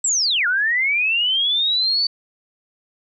sine linear two-way sweep, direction down then up, 7900 to 1396.9 to 4565 Hz, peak -16 dBFS, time 0.04-2.07 s, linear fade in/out 5 ms, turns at 0.47 s, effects none

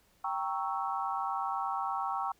sine chord, G diminished seventh, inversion none, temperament equal, 784 / 932.3 / 1108.7 / 1318.5 Hz, G5 / Bb5 / Db6 / Fb6, 0 / 0 / 0 / 0 cents, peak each -35 / -37 / -36 / -38 dBFS, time 0.24-2.32 s, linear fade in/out 5 ms, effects pink hiss -67 dBFS RMS until 2.39 s

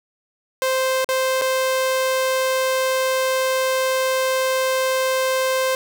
sawtooth tone with dropouts, 522 Hz, C5, 4 cents flat, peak -14 dBFS, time 0.62-5.75 s, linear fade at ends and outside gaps 1 ms, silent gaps 1.045-1.089 / 1.414-1.419 s, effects none

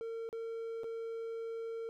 triangle tone with dropouts, 455.6 Hz, A#4, 40 cents flat, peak -36 dBFS, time 0.01-1.89 s, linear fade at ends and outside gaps 0 ms, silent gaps 0.29-0.328 / 0.834-0.842 s, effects none

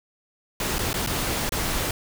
pink noise with dropouts, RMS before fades -26 dBFS, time 0.6-1.91 s, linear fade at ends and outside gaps 2 ms, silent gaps 0.784-0.79 / 0.931-0.941 / 1.064-1.072 / 1.493-1.521 s, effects none

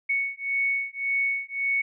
sine beating tone pair, 2218 / 2219.8 Hz, C#7 / C#7, 0 / +2 cents, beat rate 1.8 Hz, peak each -27 dBFS, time 0.09-1.82 s, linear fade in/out 10 ms, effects none

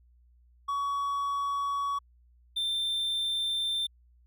triangle tone pair in turn, 1125 / 3572 Hz, C#6 / A7, +25 / +25 cents, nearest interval octave + minor sixth, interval 2000 cents, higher second, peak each -26 dBFS, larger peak neither, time 0.68-1.99 / 2.56-3.87 s, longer neither, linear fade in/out 10 ms, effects added 60 Hz sine -58 dBFS peak until 4.26 s

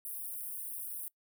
white high-pass noise, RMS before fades -41 dBFS, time 0.05-1.08 s, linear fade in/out 0 ms, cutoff 9000 Hz, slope 96 dB/octave, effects noise-tail reverb RT60 0.1 s tail -23 dB re dry

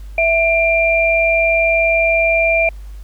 sine tone pair together, 659.3 / 2379 Hz, E5 / D7, 0 / +22 cents, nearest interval octave + minor seventh, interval 2222 cents, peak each -14 dBFS, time 0.18-2.69 s, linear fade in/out 2 ms, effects added 50 Hz sine -29 dBFS peak until 3.03 s + pink hiss -51 dBFS RMS until 3.03 s

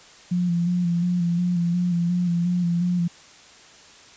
sine tone with vibrato, 174.61 Hz, F3, in tune, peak -19 dBFS, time 0.31-3.08 s, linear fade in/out 10 ms, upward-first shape square, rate 2.8 Hz, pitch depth 31 cents each way, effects white hiss -48 dBFS RMS until 4.16 s + resampled to 16000 Hz

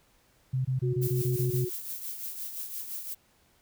sine tone bursts, 130 Hz, C3, 11 cents flat, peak -25 dBFS, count 8, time 0.53-1.651 s, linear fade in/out 10 ms, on 120 ms, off 23 ms
sine tone, 364.7 Hz, F#4, 25 cents flat, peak -31 dBFS, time 0.82-1.7 s, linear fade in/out 20 ms
violet noise with tremolo, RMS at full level -35 dBFS, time 1.01-3.15 s, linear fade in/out 20 ms, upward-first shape triangle, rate 5.8 Hz, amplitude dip 60%
effects pink hiss -65 dBFS RMS until 3.61 s

